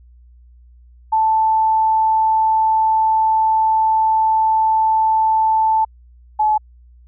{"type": "tone pair in turn", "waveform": "sine", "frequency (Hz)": [880, 856.9], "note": ["A5", "A5"], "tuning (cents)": [0, -46], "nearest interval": "unison", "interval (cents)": 46, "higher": "first", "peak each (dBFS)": [-12, -12], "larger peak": "neither", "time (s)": [[1.12, 5.85], [6.39, 6.58]], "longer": "first", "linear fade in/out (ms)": 10, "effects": ["added 60 Hz sine -43 dBFS peak until 7.07 s"]}